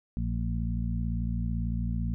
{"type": "harmonic tone with a mistuned harmonic", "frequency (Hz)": 58, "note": "A#1", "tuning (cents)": -8, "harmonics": [1, 2, 3, 4], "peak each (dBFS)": [-30, -33, -35, -36], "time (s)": [0.17, 2.14], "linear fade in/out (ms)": 0, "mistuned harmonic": 4, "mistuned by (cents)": -34, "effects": []}